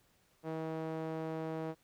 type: tone with band-pass filter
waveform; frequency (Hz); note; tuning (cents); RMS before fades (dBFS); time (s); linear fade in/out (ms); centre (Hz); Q
sawtooth; 160; D#3; +49; -39; 0.43-1.75; 50; 520; 1.1
effects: pink hiss -71 dBFS RMS until 1.83 s